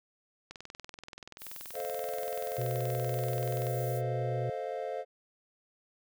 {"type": "click train", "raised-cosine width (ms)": 0.2, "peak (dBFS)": -27, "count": 67, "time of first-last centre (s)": [0.51, 3.668], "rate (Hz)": 20.9}
{"type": "noise", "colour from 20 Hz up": "violet", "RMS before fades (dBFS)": -45, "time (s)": [1.38, 4.02], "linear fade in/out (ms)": 50}
{"type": "chord", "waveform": "triangle", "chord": "F dominant seventh", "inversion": "first", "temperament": "equal", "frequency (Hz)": [440, 523.3, 622.3, 698.5], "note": ["A4", "C5", "Eb5", "F5"], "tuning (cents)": [0, 0, 0, 0], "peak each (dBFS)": [-38, -36, -39, -37], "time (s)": [1.73, 5.05], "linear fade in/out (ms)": 50}
{"type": "harmonic tone", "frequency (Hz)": 123.47, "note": "B2", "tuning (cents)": 0, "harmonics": [1, 3, 4], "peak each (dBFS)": [-32, -42, -44], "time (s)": [2.58, 4.5], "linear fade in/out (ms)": 5}
{"effects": []}